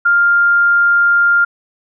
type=tone; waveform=sine; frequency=1400 Hz; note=F6; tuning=4 cents sharp; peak=-8 dBFS; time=0.05-1.45 s; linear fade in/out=10 ms; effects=none